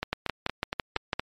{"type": "two click trains", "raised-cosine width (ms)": 0.3, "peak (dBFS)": [-12, -10], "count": [6, 7], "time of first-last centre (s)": [[0.03, 1.196], [0.13, 1.132]], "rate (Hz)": [4.29, 5.99], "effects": ["MP3 64 kbps"]}